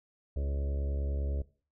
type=harmonic tone with a mistuned harmonic; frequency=70 Hz; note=C#2; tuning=18 cents sharp; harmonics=1 / 2 / 3 / 4 / 5 / 6 / 7 / 8 / 9; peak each=-30 / -44 / -50 / -49 / -50 / -47 / -51 / -48 / -53 dBFS; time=0.36-1.42 s; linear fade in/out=5 ms; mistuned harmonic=7; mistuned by=+17 cents; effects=noise-tail reverb RT60 0.4 s tail -19 dB re dry